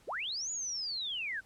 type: linear two-way sweep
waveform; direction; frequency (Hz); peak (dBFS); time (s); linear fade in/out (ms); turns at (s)
sine; up then down; 257.9 to 6960 to 1468; -34; 0.07-1.41; 20; 0.51
effects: pink hiss -64 dBFS RMS until 1.45 s + low-pass 11000 Hz 12 dB/octave